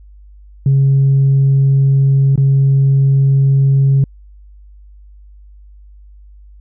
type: tone with dropouts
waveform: sine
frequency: 136.7 Hz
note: C#3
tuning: 24 cents flat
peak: -6 dBFS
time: 0.66-4.04 s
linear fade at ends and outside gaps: 2 ms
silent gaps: 2.357-2.377 s
effects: tanh soft clip ceiling -5 dBFS + added 50 Hz sine -37 dBFS peak until 6.6 s